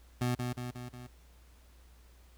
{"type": "tone with echo", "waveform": "25% pulse", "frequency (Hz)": 123.47, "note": "B2", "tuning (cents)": 0, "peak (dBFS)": -25, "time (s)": [0.21, 0.35], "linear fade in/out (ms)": 5, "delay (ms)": 180, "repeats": 4, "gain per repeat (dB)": -4, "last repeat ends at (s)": 1.07, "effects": ["added 60 Hz sine -56 dBFS peak until 2.37 s", "pink hiss -65 dBFS RMS until 2.37 s"]}